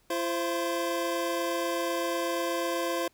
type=tone pair together; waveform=25% pulse; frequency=339.5 / 523.3 Hz; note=F4 / C5; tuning=-49 / 0 cents; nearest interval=perfect fifth; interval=749 cents; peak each=-27 dBFS; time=0.1-3.08 s; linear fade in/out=5 ms; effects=pink hiss -66 dBFS RMS until 3.13 s